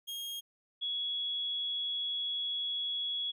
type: tone pair in turn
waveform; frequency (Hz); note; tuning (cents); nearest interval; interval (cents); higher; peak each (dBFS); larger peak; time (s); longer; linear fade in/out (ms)
40% pulse / sine; 3255 / 3356; G#7 / G#7; -36 / +17; minor second; 53; second; -37 / -32; second; 0.07-0.41 / 0.81-3.32; second; 20
effects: none